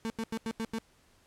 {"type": "tone bursts", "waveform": "35% pulse", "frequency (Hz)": 224.9, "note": "A3", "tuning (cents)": 38, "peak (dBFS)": -30, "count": 6, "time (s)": [0.05, 0.785], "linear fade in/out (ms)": 0, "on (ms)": 50, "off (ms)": 87, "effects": ["pink hiss -65 dBFS RMS until 1.26 s", "low-pass 11000 Hz 12 dB/octave"]}